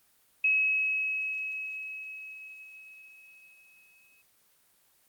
sine tone with exponential decay, 2564 Hz, E7, 49 cents flat, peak -21 dBFS, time 0.44-4.22 s, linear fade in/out 5 ms, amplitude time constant 820 ms, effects white hiss -66 dBFS RMS until 5.08 s + Opus 24 kbps

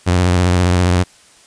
sawtooth tone with vibrato, 89.6 Hz, F2, 45 cents sharp, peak -7 dBFS, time 0.06-1.04 s, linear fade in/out 20 ms, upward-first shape triangle, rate 15 Hz, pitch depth 67 cents each way, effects white hiss -47 dBFS RMS until 1.46 s + resampled to 22050 Hz

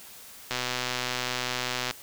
click train, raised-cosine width 0.2 ms, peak -11 dBFS, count 176, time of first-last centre 0.51-1.91 s, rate 125 Hz, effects white hiss -47 dBFS RMS until 2.02 s

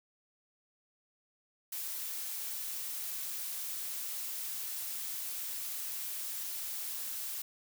blue noise, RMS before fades -39 dBFS, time 1.72-7.42 s, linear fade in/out 5 ms, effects none

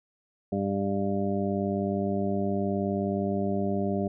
harmonic tone, 99.2 Hz, G2, 21 cents sharp, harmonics 1 / 2 / 3 / 4 / 6 / 7, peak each -35 / -28 / -35 / -32 / -34 / -36 dBFS, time 0.52-4.08 s, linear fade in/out 5 ms, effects none

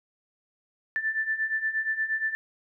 sine beating tone pair, 1760 / 1768.5 Hz, A6 / A6, 0 / +8 cents, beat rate 8.5 Hz, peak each -31 / -27 dBFS, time 0.96-2.35 s, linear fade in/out 0 ms, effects none

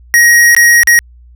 square tone with dropouts, 1889 Hz, A#6, 22 cents sharp, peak -4 dBFS, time 0.14-0.99 s, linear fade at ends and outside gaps 0 ms, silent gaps 0.549-0.565 / 0.833-0.873 s, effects added 60 Hz sine -36 dBFS peak until 1.35 s

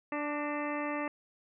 harmonic tone with a mistuned harmonic, 293.7 Hz, D4, in tune, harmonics 1 / 2 / 3 / 4 / 5 / 6 / 7 / 8 / 9, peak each -36 / -38 / -41 / -40 / -52 / -43 / -43 / -51 / -46 dBFS, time 0.12-1.08 s, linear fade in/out 2 ms, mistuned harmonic 6, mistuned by +41 cents, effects none

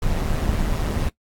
brown noise with amplitude modulation, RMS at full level -19 dBFS, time 0.02-1.09 s, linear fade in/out 5 ms, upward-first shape sine, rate 155 Hz, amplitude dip 60%, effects noise-tail reverb RT60 0.1 s tail -18 dB re dry + AAC 64 kbps

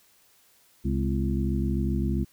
harmonic tone with a mistuned harmonic, 67.7 Hz, C#2, 40 cents flat, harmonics 1 / 2 / 3 / 4 / 5, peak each -27 / -30 / -29 / -33 / -34 dBFS, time 0.84-2.25 s, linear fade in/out 20 ms, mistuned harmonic 4, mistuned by -100 cents, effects white hiss -61 dBFS RMS until 2.32 s

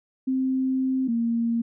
sine tone pair in turn, 261.7 / 232.1 Hz, C4 / A#3, 0 / -7 cents, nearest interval major second, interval 207 cents, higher first, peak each -21 dBFS, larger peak neither, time 0.27-1.08 / 1.08-1.62 s, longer first, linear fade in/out 10 ms, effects none

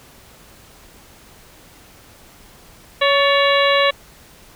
harmonic tone with a mistuned harmonic, 560 Hz, C#5, 18 cents sharp, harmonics 1 / 2 / 3 / 4 / 5 / 6 / 7, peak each -16 / -19 / -21 / -22 / -23 / -24 / -24 dBFS, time 3.01-3.91 s, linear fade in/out 10 ms, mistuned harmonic 3, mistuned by +63 cents, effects pink hiss -46 dBFS RMS until 4.55 s

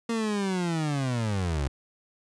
30% pulse linear sweep, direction down, 233.1 to 64.9 Hz, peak -23 dBFS, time 0.09-1.68 s, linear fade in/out 5 ms, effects resampled to 22050 Hz

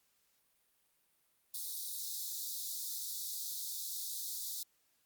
white high-pass noise, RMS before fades -41 dBFS, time 1.54-4.63 s, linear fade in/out 2 ms, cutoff 3600 Hz, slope 96 dB/octave, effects white hiss -75 dBFS RMS until 5.05 s + Opus 48 kbps

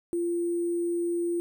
sine tone with sample-and-hold, 345 Hz, F4, 21 cents flat, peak -25 dBFS, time 0.13-1.4 s, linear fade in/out 0 ms, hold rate 8820 Hz, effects none

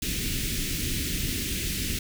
pink band-stop noise, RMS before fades -29 dBFS, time 0.02-1.99 s, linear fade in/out 5 ms, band 340 to 2100 Hz, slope 24 dB/octave, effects none

